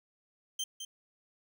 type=tone with echo; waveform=25% pulse; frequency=3130 Hz; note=G7; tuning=3 cents flat; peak=-29 dBFS; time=0.59-0.64 s; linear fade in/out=5 ms; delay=210 ms; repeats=1; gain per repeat=-7 dB; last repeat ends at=0.85 s; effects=none